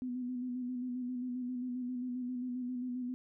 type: tone with vibrato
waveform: sine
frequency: 249.4 Hz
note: B3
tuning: 17 cents sharp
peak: -35 dBFS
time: 0.02-3.14 s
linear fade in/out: 0 ms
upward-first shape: square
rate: 7.5 Hz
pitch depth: 29 cents each way
effects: none